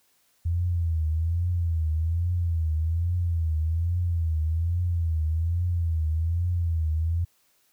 sine tone with vibrato, 83.2 Hz, E2, 17 cents sharp, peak -22 dBFS, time 0.45-7.25 s, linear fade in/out 10 ms, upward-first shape triangle, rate 1.2 Hz, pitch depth 120 cents each way, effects white hiss -66 dBFS RMS until 7.72 s

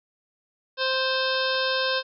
harmonic tone, 523.3 Hz, C5, in tune, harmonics 1 / 2 / 3 / 5 / 6 / 7 / 8 / 9 / 10, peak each -27 / -31 / -28 / -33 / -35 / -31 / -34 / -37 / -34 dBFS, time 0.77-2.03 s, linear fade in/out 50 ms
click train, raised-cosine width 0.3 ms, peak -29 dBFS, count 4, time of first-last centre 0.94-1.547 s, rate 4.94 Hz
effects none

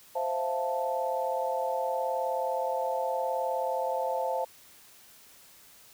sine chord, F major seventh, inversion second, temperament equal, 523.3 / 659.3 / 698.5 / 880 Hz, C5 / E5 / F5 / A5, 0 / 0 / 0 / 0 cents, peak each -31 / -35 / -35 / -32 dBFS, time 0.15-4.45 s, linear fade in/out 10 ms, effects white hiss -55 dBFS RMS until 5.93 s

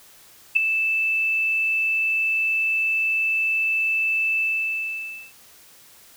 sine tone with ADSR envelope, 2637 Hz, E7, in tune, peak -10 dBFS, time 0.55-5.33 s, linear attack 17 ms, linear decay 4 ms, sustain -9 dB, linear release 930 ms, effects white hiss -50 dBFS RMS until 6.16 s

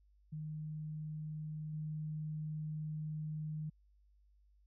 sine tone with level steps, 153.9 Hz, D#3, 19 cents flat, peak -40 / -38 dBFS, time 0.32-3.7 s, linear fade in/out 10 ms, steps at 1.73 s, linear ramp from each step 5 ms, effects added 50 Hz sine -65 dBFS peak until 4.66 s

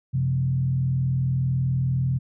sine tone with frequency modulation, 130.81 Hz, C3, in tune, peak -20 dBFS, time 0.13-2.19 s, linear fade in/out 20 ms, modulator 39.9 Hz, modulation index 0.61, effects none

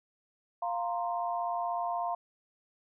sine chord, F suspended fourth, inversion none, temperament just, 698.5 / 931.3 / 1047.7 Hz, F5 / Bb5 / C6, 0 / -2 / +2 cents, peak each -32 / -36 / -37 dBFS, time 0.62-2.15 s, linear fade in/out 5 ms, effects none

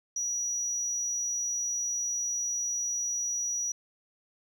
sine tone, 5820 Hz, F#8, 29 cents flat, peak -27 dBFS, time 0.16-3.72 s, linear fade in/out 5 ms, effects tanh soft clip ceiling -26 dBFS + 11-bit

